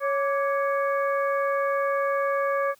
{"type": "harmonic tone with a mistuned harmonic", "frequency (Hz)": 555, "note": "C#5", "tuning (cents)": 2, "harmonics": [1, 2, 3, 4], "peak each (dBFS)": [-24, -27, -32, -38], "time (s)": [0, 2.75], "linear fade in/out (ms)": 50, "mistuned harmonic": 2, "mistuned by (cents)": 80, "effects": ["white hiss -60 dBFS RMS until 2.79 s"]}